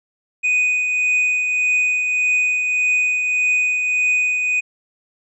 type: tone with tremolo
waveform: triangle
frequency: 2489 Hz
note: D#7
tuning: in tune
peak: -12 dBFS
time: 0.43-4.61 s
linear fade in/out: 20 ms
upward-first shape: triangle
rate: 1.7 Hz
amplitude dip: 40%
effects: resampled to 22050 Hz